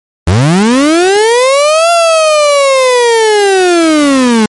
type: linear two-way sweep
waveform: 35% pulse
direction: up then down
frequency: 76.7 to 690 to 210 Hz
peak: -3 dBFS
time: 0.27-4.46 s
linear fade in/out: 5 ms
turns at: 1.91 s
effects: MP3 48 kbps